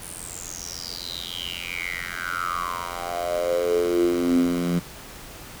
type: tone with high-pass filter sweep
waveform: 10% pulse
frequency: 87.31 Hz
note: F2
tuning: in tune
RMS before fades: -26 dBFS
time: 0.01-4.8 s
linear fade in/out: 20 ms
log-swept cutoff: 10000 to 180 Hz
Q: 8.8
effects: pink hiss -41 dBFS RMS until 5.6 s